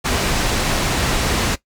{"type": "low-pass noise", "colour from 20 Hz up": "pink", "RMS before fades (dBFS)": -19, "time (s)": [0.04, 1.56], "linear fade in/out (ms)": 20, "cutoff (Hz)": 8100, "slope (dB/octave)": 12, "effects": ["noise-tail reverb RT60 0.1 s tail -17 dB re dry"]}